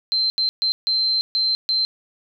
sine tone bursts at uneven times, 4113 Hz, C8, 30 cents flat, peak -17 dBFS, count 6, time 0.12-0.3 / 0.38-0.49 / 0.62-0.72 / 0.87-1.21 / 1.35-1.55 / 1.69-1.85 s, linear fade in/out 0 ms, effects none

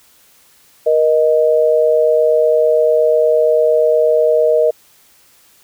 sine tone pair together, 473.7 / 622.3 Hz, A#4 / D#5, +28 / 0 cents, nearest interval perfect fourth, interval 472 cents, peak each -12 dBFS, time 0.86-4.71 s, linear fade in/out 10 ms, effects white hiss -50 dBFS RMS until 5.63 s

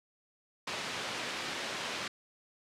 white band-pass noise, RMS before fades -38 dBFS, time 0.67-2.08 s, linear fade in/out 5 ms, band 130 to 3600 Hz, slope 12 dB/octave, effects low-pass 10000 Hz 12 dB/octave

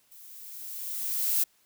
violet noise with level ramp, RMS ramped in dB -51 to -24 dBFS, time 0.11-1.44 s, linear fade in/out 10 ms, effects white hiss -66 dBFS RMS until 1.65 s

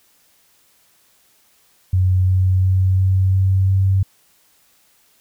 sine tone with pitch steps, 92.5 / 93.2 / 93.9 / 94.61 / 95.32 / 96.04 Hz, F#2 / F#2 / F#2 / F#2 / G2 / G2, 0 / +13 / +26 / +39 / -48 / -35 cents, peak -12 dBFS, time 1.93-4.03 s, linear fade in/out 5 ms, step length 350 ms, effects white hiss -57 dBFS RMS until 5.2 s

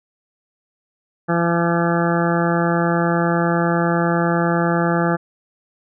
harmonic tone, 170 Hz, F3, 46 cents flat, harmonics 1 / 2 / 3 / 4 / 5 / 7 / 8 / 9 / 10, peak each -19 / -22 / -24 / -25 / -26 / -27 / -28 / -29 / -29 dBFS, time 1.28-5.17 s, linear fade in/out 20 ms, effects none

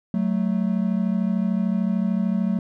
triangle tone pair together, 186.6 / 220 Hz, F#3 / A3, +15 / 0 cents, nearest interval minor third, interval 285 cents, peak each -20 / -21 dBFS, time 0.14-2.59 s, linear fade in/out 2 ms, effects none

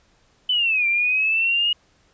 sine linear two-way sweep, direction down then up, 3040 to 2349 to 2887 Hz, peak -17 dBFS, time 0.49-1.73 s, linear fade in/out 5 ms, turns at 0.87 s, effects pink hiss -60 dBFS RMS until 2.13 s + resampled to 16000 Hz

